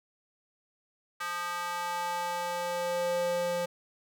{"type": "tone with high-pass filter sweep", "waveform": "square", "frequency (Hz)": 175, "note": "F3", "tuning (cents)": 4, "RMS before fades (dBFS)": -32, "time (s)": [1.2, 3.66], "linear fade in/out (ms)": 10, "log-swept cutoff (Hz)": [1300, 410], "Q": 2.9, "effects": []}